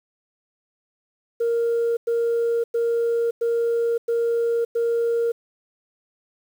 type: tone bursts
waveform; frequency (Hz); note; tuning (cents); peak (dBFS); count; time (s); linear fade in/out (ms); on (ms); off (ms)
sine; 466.2; A#4; 0; -17; 6; 1.4-5.32; 10; 570; 100
effects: tanh soft clip ceiling -16 dBFS + 8-bit